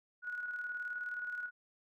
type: tone with tremolo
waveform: sine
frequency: 1461 Hz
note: F#6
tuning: 22 cents flat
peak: -36 dBFS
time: 0.22-1.51 s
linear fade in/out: 50 ms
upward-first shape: square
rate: 19 Hz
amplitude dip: 40%
effects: none